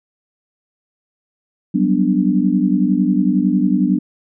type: chord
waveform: sine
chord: G major seventh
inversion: third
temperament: equal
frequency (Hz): 185 / 196 / 246.9 / 293.7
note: F#3 / G3 / B3 / D4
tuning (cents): 0 / 0 / 0 / 0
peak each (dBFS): -18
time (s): 1.74-3.99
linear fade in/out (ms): 10
effects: none